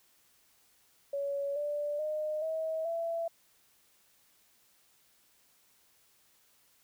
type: tone with pitch steps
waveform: sine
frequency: 562 / 586.9 / 612.9 / 640 / 668.3 Hz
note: C#5 / D5 / D#5 / D#5 / E5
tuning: +24 / -1 / -26 / +49 / +24 cents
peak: -31 dBFS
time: 1.13-3.28 s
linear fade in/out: 5 ms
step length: 430 ms
effects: white hiss -67 dBFS RMS until 6.83 s

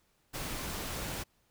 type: noise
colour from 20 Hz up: pink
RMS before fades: -38 dBFS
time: 0.33-1.24 s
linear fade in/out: 20 ms
effects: pink hiss -72 dBFS RMS until 1.5 s

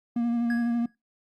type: tone with vibrato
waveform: triangle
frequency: 235.8 Hz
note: A#3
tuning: 20 cents sharp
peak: -21 dBFS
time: 0.16-0.86 s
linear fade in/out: 5 ms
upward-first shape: sine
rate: 12 Hz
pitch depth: 22 cents each way
type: tone with exponential decay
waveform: triangle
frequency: 1661.2 Hz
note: G#6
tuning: in tune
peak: -28 dBFS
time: 0.5-0.95 s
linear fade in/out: 2 ms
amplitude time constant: 97 ms
effects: noise-tail reverb RT60 0.2 s tail -22 dB re dry + Opus 48 kbps

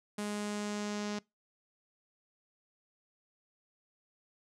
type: tone with low-pass filter sweep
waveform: sawtooth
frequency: 207.7 Hz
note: G#3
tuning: in tune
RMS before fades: -37 dBFS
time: 0.18-1.19 s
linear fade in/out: 5 ms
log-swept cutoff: 9600 to 5800 Hz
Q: 1.9
effects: noise-tail reverb RT60 0.2 s tail -23 dB re dry

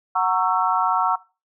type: chord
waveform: sine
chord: F# dominant seventh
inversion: none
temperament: just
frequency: 740 / 925 / 1110 / 1332 Hz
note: F#5 / A#5 / C#6 / E6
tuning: 0 / -14 / +2 / +18 cents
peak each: -23 dBFS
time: 0.15-1.16 s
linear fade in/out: 10 ms
effects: noise-tail reverb RT60 0.3 s tail -20 dB re dry

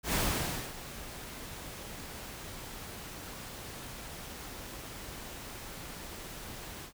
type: noise with ADSR envelope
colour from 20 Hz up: pink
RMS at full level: -29 dBFS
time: 0.03-6.93 s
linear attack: 100 ms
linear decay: 590 ms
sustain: -15 dB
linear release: 91 ms
effects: none

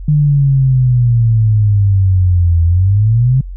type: exponential two-way sweep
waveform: sine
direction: down then up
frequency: 151.4 to 82.9 to 135.1 Hz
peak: -7 dBFS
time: 0.08-3.41 s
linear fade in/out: 5 ms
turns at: 2.64 s
effects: added 45 Hz sine -23 dBFS peak until 3.56 s

